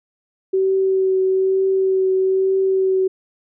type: tone with vibrato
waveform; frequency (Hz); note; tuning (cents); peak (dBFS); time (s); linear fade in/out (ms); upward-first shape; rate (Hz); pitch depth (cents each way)
sine; 380.5; F#4; +48; -14; 0.53-3.08; 10; triangle; 1.1; 16
effects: none